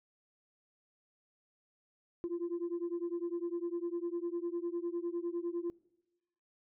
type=beating tone pair; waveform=sine; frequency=340 / 349.9 Hz; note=F4 / F4; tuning=-46 / +3 cents; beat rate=9.9 Hz; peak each=-36 / -36 dBFS; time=2.24-5.7 s; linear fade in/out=0 ms; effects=noise-tail reverb RT60 1.0 s tail -23 dB re dry + tanh soft clip ceiling -30 dBFS